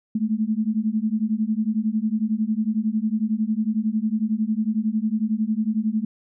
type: beating tone pair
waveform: sine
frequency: 211.9 / 222.9 Hz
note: G#3 / A3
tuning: +35 / +23 cents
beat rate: 11 Hz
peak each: -23 dBFS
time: 0.15-6.05 s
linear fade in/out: 5 ms
effects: none